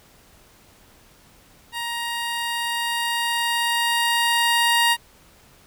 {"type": "tone with level ramp", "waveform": "15% pulse", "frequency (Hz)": 939, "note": "A#5", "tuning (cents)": 12, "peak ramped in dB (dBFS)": [-20, -9], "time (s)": [1.72, 4.97], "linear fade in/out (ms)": 50, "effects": ["pink hiss -53 dBFS RMS until 5.66 s"]}